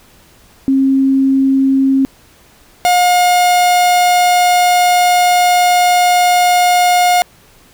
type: tone pair in turn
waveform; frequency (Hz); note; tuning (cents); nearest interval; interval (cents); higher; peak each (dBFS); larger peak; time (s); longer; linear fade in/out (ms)
sine / 45% pulse; 268.9 / 715.4; C4 / F5; +47 / +41; octave + perfect fourth; 1694; second; -8; neither; 0.68-2.05 / 2.85-7.22; second; 0
effects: pink hiss -46 dBFS RMS until 7.73 s